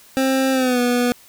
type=tone with pitch glide; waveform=25% pulse; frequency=265.1 to 244.5 Hz; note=C4 to B3; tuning=+23 to -17 cents; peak=-12 dBFS; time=0.17-1.12 s; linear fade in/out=0 ms; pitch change=-140 cents; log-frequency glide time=0.52-0.8 s; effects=white hiss -48 dBFS RMS until 1.28 s